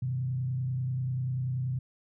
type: tone with frequency modulation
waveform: sine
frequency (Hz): 128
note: C3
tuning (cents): -38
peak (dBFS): -28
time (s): 0.02-1.79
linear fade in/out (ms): 5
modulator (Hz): 30.3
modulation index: 0.47
effects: none